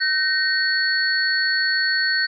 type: tone cluster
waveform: sine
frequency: 1533 / 1859 / 4407 Hz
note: G6 / A#6 / C#8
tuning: -39 / -5 / -11 cents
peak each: -22 dBFS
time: 0-2.27 s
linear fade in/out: 20 ms
effects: none